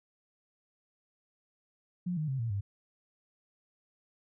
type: tone with pitch steps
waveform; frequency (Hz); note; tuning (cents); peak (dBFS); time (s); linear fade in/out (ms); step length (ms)
sine; 178.1 / 154.15 / 133.42 / 115.48 / 99.96; F3 / D#3 / C3 / A#2 / G2; +34 / -16 / +34 / -16 / +34; -30; 2.06-2.61; 10; 110
effects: none